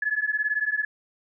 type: beating tone pair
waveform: sine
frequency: 1700 / 1718 Hz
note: G#6 / A6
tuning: +40 / -42 cents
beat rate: 18 Hz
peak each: -26 dBFS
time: 0.02-0.85 s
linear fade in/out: 5 ms
effects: none